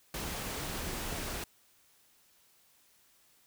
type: noise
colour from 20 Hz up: pink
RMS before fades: -38 dBFS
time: 0.14-1.44 s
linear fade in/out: 2 ms
type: clicks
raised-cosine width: 2 ms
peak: -28 dBFS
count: 5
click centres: 0.699 / 0.874 / 0.933 / 1.127 / 1.186 s
effects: white hiss -66 dBFS RMS until 3.46 s